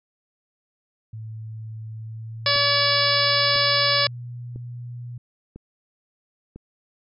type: tone with pitch glide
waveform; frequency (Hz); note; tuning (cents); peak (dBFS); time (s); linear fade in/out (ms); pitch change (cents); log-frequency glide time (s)
sine; 110.3 to 120.98; A2 to B2; +5 to -35; -32; 1.13-5.18; 5; +160; 1.94-3.97
type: harmonic tone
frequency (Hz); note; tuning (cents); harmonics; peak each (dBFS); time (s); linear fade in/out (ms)
571; D5; -49; 1 / 2 / 3 / 4 / 5 / 6 / 7 / 8 / 9; -26 / -26 / -26 / -27 / -30 / -27 / -26 / -26 / -24; 2.46-4.07; 2
type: click train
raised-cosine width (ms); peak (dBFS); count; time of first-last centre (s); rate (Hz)
3; -26; 5; 2.56-6.56; 1
effects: none